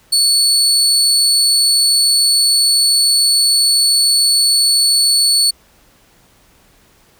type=tone; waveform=30% pulse; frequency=4433 Hz; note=C#8; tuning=1 cent flat; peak=-7 dBFS; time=0.12-5.51 s; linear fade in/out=10 ms; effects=pink hiss -51 dBFS RMS until 7.19 s